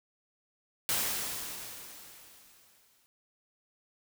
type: noise with exponential decay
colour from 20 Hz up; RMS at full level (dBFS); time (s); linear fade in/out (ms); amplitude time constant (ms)
white; -29; 0.89-3.06; 0; 470
effects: none